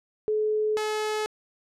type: tone pair in turn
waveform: sine / sawtooth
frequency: 428.4 / 428.4 Hz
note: A4 / A4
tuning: -46 / -46 cents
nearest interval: unison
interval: 0 cents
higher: neither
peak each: -22 dBFS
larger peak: neither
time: 0.28-0.77 / 0.77-1.26 s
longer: neither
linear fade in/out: 0 ms
effects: low-pass 9000 Hz 12 dB/octave